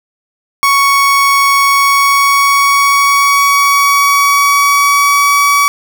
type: tone with pitch glide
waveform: 30% pulse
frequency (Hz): 1113 to 1137.7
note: C#6 to C#6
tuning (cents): +7 to +45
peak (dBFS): -4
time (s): 0.63-5.68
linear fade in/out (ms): 0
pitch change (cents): +38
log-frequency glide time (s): 1.6-5.37
effects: none

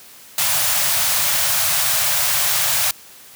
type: band-stop noise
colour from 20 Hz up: white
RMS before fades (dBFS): -18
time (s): 0.38-2.91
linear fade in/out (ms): 2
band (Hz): 170 to 550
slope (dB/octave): 96
effects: white hiss -43 dBFS RMS until 3.35 s + high-pass 80 Hz 12 dB/octave

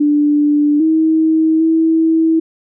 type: tone with pitch steps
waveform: sine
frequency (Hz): 294.4 / 318.4 / 323.6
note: D4 / D#4 / E4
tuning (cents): +4 / +40 / -32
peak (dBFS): -9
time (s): 0-2.4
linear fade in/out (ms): 10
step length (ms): 800
effects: none

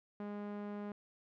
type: tone with low-pass filter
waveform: sawtooth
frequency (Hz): 205.8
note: G#3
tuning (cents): -16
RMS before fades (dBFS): -43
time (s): 0.2-0.92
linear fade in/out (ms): 2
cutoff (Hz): 1400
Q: 0.65
effects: none

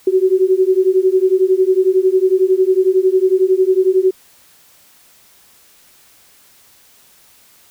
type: beating tone pair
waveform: sine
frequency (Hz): 370.1 / 381.1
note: F#4 / G4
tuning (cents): 0 / -49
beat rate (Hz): 11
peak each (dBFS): -13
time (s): 0.07-4.11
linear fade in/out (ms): 5
effects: white hiss -49 dBFS RMS until 7.7 s

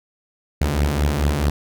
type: beating tone pair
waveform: sawtooth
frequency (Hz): 69.3 / 73.9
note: C#2 / D2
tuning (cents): 0 / +11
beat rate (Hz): 4.6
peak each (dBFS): -18 / -15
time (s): 0.61-1.5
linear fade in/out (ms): 5
effects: none

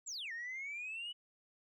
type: exponential two-way sweep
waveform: sine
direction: down then up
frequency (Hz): 7902 to 1806 to 2976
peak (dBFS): -39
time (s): 0.06-1.13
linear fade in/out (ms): 20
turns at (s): 0.32
effects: tanh soft clip ceiling -38 dBFS

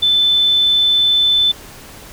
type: tone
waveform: sine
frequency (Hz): 3520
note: A7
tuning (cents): 0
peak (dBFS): -10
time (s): 0.02-1.52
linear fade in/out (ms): 10
effects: pink hiss -37 dBFS RMS until 2.12 s

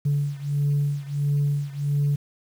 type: beating tone pair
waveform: sine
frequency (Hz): 143.2 / 144.7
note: D3 / D3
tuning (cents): -43 / -25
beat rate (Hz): 1.5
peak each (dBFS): -22 / -24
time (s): 0.05-2.16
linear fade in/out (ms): 10
effects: tanh soft clip ceiling -16 dBFS + 8-bit

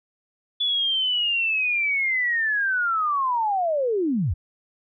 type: linear sweep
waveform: sine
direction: down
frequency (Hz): 3448 to 64.6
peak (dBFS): -20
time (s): 0.6-4.34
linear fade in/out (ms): 10
effects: none

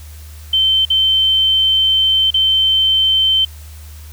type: tone with dropouts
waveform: sine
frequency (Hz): 3096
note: G7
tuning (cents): -22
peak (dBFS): -10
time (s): 0.53-3.45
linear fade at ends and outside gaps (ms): 5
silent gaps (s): 0.852-0.901 / 2.306-2.341
effects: added 76 Hz sine -32 dBFS peak until 4.12 s + white hiss -43 dBFS RMS until 4.12 s

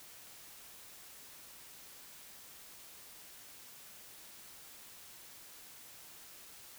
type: silence
effects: white hiss -54 dBFS RMS until 6.78 s

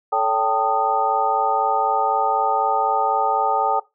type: tone cluster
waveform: sine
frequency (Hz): 437.7 / 562 / 784 / 888 / 1236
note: A4 / C#5 / G5 / A5 / D#6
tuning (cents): -9 / +24 / 0 / +16 / -12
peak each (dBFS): -27 / -27 / -20 / -22 / -24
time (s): 0.12-3.8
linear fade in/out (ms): 10
effects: noise-tail reverb RT60 0.2 s tail -18 dB re dry

